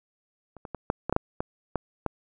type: clicks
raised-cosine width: 1 ms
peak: -30 / -24 / -19 / -9 / -14 / -10 / -6 / -14 / -12 / -12 dBFS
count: 10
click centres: 0.567 / 0.652 / 0.747 / 0.901 / 1.096 / 1.126 / 1.164 / 1.405 / 1.757 / 2.063 s
effects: none